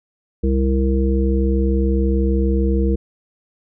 harmonic tone, 66.2 Hz, C2, 21 cents sharp, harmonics 1 / 3 / 5 / 7, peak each -16 / -21 / -23 / -24 dBFS, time 0.43-2.96 s, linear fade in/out 10 ms, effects none

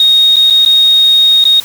sine tone with dropouts, 3729 Hz, A#7, in tune, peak -4 dBFS, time 0-1.6 s, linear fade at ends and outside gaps 2 ms, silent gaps 0.359-0.366 / 0.501-0.506 / 0.65-0.66 / 1.441-1.452 s, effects white hiss -29 dBFS RMS until 1.64 s

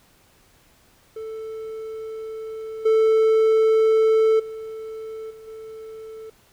triangle tone with level steps, 441.2 Hz, A4, 5 cents sharp, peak -28 / -12 / -29 / -38 / -33 dBFS, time 1.16-6.3 s, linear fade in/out 5 ms, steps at 2.85 / 4.39 / 5.3 / 5.47 s, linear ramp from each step 10 ms, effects pink hiss -57 dBFS RMS until 6.52 s

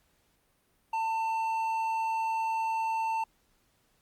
triangle tone with hard clipping, 895 Hz, A5, 29 cents sharp, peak -29 dBFS, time 0.93-3.24 s, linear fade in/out 5 ms, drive 9 dB, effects pink hiss -70 dBFS RMS until 4.01 s + Opus 48 kbps

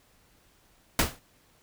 pink noise with exponential decay, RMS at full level -18 dBFS, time 0.99-1.19 s, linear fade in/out 2 ms, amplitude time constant 42 ms, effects pink hiss -63 dBFS RMS until 1.62 s

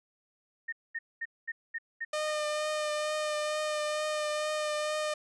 sine tone bursts, 1837 Hz, A#6, 26 cents flat, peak -32 dBFS, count 7, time 0.68-2.315 s, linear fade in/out 10 ms, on 45 ms, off 220 ms
sawtooth tone with vibrato, 607 Hz, D#5, 43 cents flat, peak -26 dBFS, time 2.13-5.14 s, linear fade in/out 5 ms, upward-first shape triangle, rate 2.2 Hz, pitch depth 19 cents each way
effects resampled to 22050 Hz

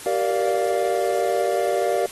triangle chord, G minor seventh, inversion none, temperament equal with one note detuned, 385.5 / 466.2 / 587.3 / 698.5 Hz, G4 / Bb4 / D5 / F5, -29 / 0 / 0 / 0 cents, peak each -23 dBFS, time 0.06-2.06 s, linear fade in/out 2 ms, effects white hiss -38 dBFS RMS until 2.11 s + AAC 32 kbps

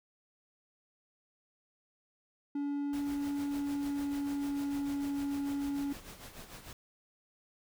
triangle tone with pitch glide, 285.4 to 281.8 Hz, D4 to C#4, -49 to +29 cents, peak -30 dBFS, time 2.55-5.93 s, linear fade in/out 5 ms, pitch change -22 cents, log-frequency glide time 2.9-5.25 s
pink noise with tremolo, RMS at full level -47 dBFS, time 2.93-6.73 s, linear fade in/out 2 ms, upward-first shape sine, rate 6.7 Hz, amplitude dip 60%
effects none

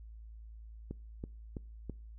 click train, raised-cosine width 3 ms, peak -27 dBFS, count 4, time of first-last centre 0.91-1.897 s, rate 3.04 Hz, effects noise-tail reverb RT60 0.4 s tail -24 dB re dry + added 55 Hz sine -47 dBFS peak until 2.18 s

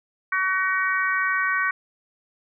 harmonic tone, 377.3 Hz, F#4, 34 cents sharp, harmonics 3 / 4 / 5 / 6, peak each -26 / -24 / -25 / -31 dBFS, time 0.32-1.71 s, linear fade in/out 5 ms, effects none

